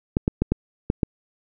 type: clicks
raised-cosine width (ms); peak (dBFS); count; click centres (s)
3; -6; 6; 0.169 / 0.279 / 0.42 / 0.52 / 0.901 / 1.032
effects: none